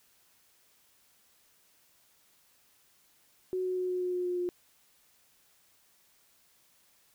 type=tone with pitch steps; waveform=sine; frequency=370 / 367.9 / 365.8 / 363.6 / 361.5 / 359.5 / 357.4 / 355.3 Hz; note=F#4 / F#4 / F#4 / F#4 / F#4 / F#4 / F4 / F4; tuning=0 / -10 / -20 / -30 / -40 / -50 / +40 / +30 cents; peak=-29 dBFS; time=3.53-4.49 s; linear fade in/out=0 ms; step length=120 ms; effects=white hiss -66 dBFS RMS until 7.14 s